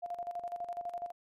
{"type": "tone with tremolo", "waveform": "sine", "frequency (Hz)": 698.5, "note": "F5", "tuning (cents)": 0, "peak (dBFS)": -34, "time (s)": [0.02, 1.12], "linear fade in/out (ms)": 20, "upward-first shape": "square", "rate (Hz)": 12, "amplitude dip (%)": 70, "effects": ["MP3 64 kbps"]}